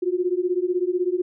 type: beating tone pair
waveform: sine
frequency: 352.2 / 368.2 Hz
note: F4 / F#4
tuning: +15 / -8 cents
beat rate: 16 Hz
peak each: -23 dBFS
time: 0.02-1.22 s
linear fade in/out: 10 ms
effects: none